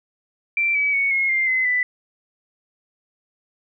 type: tone with pitch steps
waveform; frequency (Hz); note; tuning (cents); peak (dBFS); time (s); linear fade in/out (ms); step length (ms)
sine; 2349 / 2285 / 2222 / 2162 / 2102 / 2045 / 1989; D7 / D7 / C#7 / C#7 / C7 / C7 / B6; 0 / -48 / +4 / -44 / +7 / -40 / +12; -17; 0.57-1.83; 2; 180
effects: none